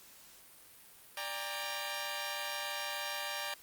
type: chord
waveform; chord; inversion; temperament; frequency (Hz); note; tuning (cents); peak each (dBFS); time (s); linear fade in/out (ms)
10% pulse; G minor; second; equal with one note detuned; 587.3 / 798.6 / 932.3; D5 / G5 / Bb5; 0 / +32 / 0; -33; 1.17-3.54; 2
effects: white hiss -57 dBFS RMS until 3.62 s + Opus 48 kbps